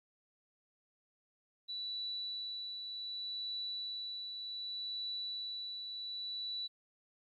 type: tone with tremolo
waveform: sine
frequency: 3951 Hz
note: B7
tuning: in tune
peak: -37 dBFS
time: 1.68-6.68 s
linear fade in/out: 20 ms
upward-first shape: triangle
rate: 0.66 Hz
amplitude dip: 40%
effects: 13-bit